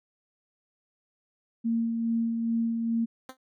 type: tone with tremolo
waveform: sine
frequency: 229.6 Hz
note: A#3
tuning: 26 cents flat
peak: -23 dBFS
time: 1.64-3.06 s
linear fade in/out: 20 ms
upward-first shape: sine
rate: 2.4 Hz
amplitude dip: 35%
type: tone with exponential decay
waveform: 10% pulse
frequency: 260 Hz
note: C4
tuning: 11 cents flat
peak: -28 dBFS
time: 3.29-3.37 s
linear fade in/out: 2 ms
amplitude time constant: 17 ms
effects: none